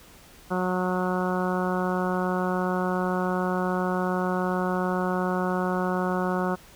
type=harmonic tone; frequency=182.7 Hz; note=F#3; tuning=22 cents flat; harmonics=1 / 2 / 3 / 4 / 5 / 6 / 7 / 8; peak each=-27 / -30 / -32 / -33 / -34 / -35 / -35 / -36 dBFS; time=0.5-6.56 s; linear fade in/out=20 ms; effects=pink hiss -51 dBFS RMS until 6.75 s